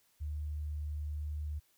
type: tone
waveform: sine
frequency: 74.9 Hz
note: D2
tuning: 35 cents sharp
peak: -35 dBFS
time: 0.2-1.6 s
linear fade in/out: 20 ms
effects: white hiss -71 dBFS RMS until 1.77 s